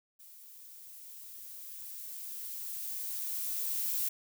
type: noise with level ramp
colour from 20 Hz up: violet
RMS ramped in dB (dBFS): -54 to -32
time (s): 0.19-4.09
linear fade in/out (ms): 10
effects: none